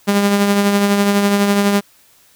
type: tone with tremolo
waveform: sawtooth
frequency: 201.8 Hz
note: G#3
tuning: 49 cents flat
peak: -6 dBFS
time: 0.07-1.81 s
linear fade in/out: 20 ms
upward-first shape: triangle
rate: 12 Hz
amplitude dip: 45%
effects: white hiss -51 dBFS RMS until 2.35 s